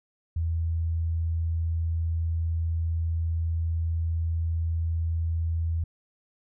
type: tone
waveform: sine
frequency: 82.41 Hz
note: E2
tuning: in tune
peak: -24 dBFS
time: 0.36-5.84 s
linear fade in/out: 5 ms
effects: none